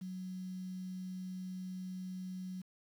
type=tone with quantisation; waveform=sine; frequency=185 Hz; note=F#3; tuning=in tune; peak=-40 dBFS; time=0.01-2.62 s; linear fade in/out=10 ms; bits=10; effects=none